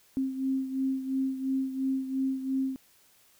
sine beating tone pair, 265.1 / 268 Hz, C4 / C4, +23 / +42 cents, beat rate 2.9 Hz, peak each -28 / -34 dBFS, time 0.17-2.76 s, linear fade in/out 0 ms, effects white hiss -62 dBFS RMS until 3.39 s

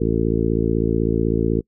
harmonic tone, 56 Hz, A1, 31 cents sharp, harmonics 1 / 2 / 3 / 4 / 5 / 6 / 7 / 8, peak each -25 / -25 / -25 / -25 / -25 / -25 / -25 / -25 dBFS, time 0-1.61 s, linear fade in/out 10 ms, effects noise-tail reverb RT60 0.1 s tail -25 dB re dry

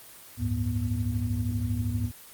sine tone cluster, 72.9 / 93.1 / 105.7 / 242.9 Hz, D2 / F#2 / G#2 / B3, -12 / +11 / +31 / -29 cents, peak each -33 / -33 / -28 / -32 dBFS, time 0.37-2.12 s, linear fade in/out 50 ms, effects white hiss -48 dBFS RMS until 2.33 s + Opus 24 kbps

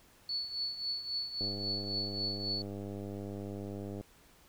sine tone with tremolo, 4435 Hz, C#8, in tune, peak -31 dBFS, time 0.29-2.62 s, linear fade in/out 2 ms, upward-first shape triangle, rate 3.7 Hz, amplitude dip 75%
click train, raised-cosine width 2 ms, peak -29 dBFS, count 261, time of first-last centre 1.41-4.01 s, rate 100 Hz
effects pink hiss -62 dBFS RMS until 4.48 s

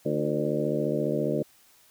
harmonic tone with a mistuned harmonic, 74.6 Hz, D2, 28 cents sharp, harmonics 2 / 3 / 4 / 5 / 6 / 7 / 8, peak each -32 / -32 / -32 / -32 / -32 / -32 / -32 dBFS, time 0.05-1.43 s, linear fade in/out 10 ms, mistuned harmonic 5, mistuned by -71 cents, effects white hiss -59 dBFS RMS until 1.9 s

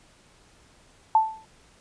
sine tone with exponential decay, 880 Hz, A5, in tune, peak -12 dBFS, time 1.15-1.45 s, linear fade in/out 2 ms, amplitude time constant 64 ms, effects pink hiss -57 dBFS RMS until 1.8 s + resampled to 22050 Hz

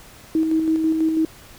sine tone with tremolo, 319.1 Hz, D#4, 44 cents sharp, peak -15 dBFS, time 0.35-1.25 s, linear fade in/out 2 ms, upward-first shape square, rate 6.1 Hz, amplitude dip 35%, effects pink hiss -45 dBFS RMS until 1.58 s

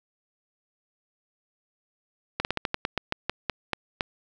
slowing click train, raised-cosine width 0.3 ms, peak -9 dBFS, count 13, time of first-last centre 2.4-4.008 s, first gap 49 ms, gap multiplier 1.17, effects none

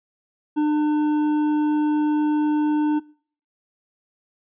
sine tone with hard clipping, 300.7 Hz, D4, 41 cents sharp, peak -19 dBFS, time 0.56-3 s, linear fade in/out 20 ms, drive 7 dB, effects noise-tail reverb RT60 0.5 s tail -24 dB re dry + resampled to 8000 Hz

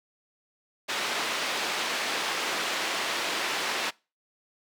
white band-pass noise, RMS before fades -30 dBFS, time 0.88-3.91 s, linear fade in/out 20 ms, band 310 to 3500 Hz, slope 12 dB/octave, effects noise-tail reverb RT60 0.3 s tail -24 dB re dry

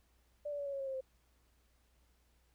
sine tone with pitch steps, 587.3 / 577.9 / 568.6 / 559.5 / 550.5 / 541.7 / 533 / 524.4 Hz, D5 / D5 / C#5 / C#5 / C#5 / C#5 / C5 / C5, 0 / -28 / +44 / +16 / -12 / -40 / +32 / +4 cents, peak -37 dBFS, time 0.45-1.01 s, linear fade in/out 10 ms, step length 70 ms, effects added 60 Hz sine -70 dBFS peak until 2.54 s + pink hiss -75 dBFS RMS until 2.54 s

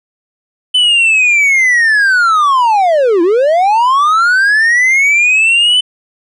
triangle linear two-way sweep, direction down then up, 3031 to 325.4 to 3031 Hz, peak -5 dBFS, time 0.74-5.81 s, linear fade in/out 10 ms, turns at 3.22 s, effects resampled to 24000 Hz

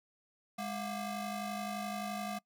30% pulse ring-modulated tone, 464.4 Hz, A#4, 7 cents flat, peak -31 dBFS, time 0.58-2.39 s, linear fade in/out 10 ms, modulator 258 Hz, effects noise-tail reverb RT60 0.1 s tail -23 dB re dry

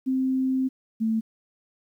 sine tone pair in turn, 261.6 / 222.4 Hz, C4 / A3, 0 / +19 cents, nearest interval minor third, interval 281 cents, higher first, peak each -21 dBFS, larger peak neither, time 0.06-0.69 / 1-1.21 s, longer first, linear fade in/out 20 ms, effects 10-bit

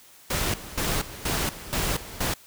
pink noise with tremolo, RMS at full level -26 dBFS, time 0.3-2.34 s, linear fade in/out 5 ms, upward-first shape square, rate 2.1 Hz, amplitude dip 80%, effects white hiss -52 dBFS RMS until 2.46 s

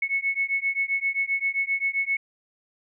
sine beating tone pair, 2198 / 2205.6 Hz, C#7 / C#7, -15 / -9 cents, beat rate 7.6 Hz, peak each -26 dBFS, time 0.02-2.17 s, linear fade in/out 5 ms, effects none

